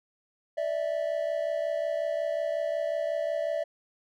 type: tone pair together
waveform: triangle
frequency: 587.3 / 652.8 Hz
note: D5 / E5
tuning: 0 / -17 cents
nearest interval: major second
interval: 183 cents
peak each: -28 dBFS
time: 0.57-3.64 s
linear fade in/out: 10 ms
effects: none